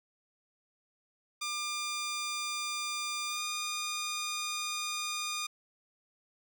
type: tone with pitch glide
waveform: 10% pulse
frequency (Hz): 1200 to 1218.2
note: D6 to D#6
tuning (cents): +37 to -37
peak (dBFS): -25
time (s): 1.41-5.47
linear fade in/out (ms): 10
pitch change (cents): +26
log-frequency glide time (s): 3.28-3.41
effects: none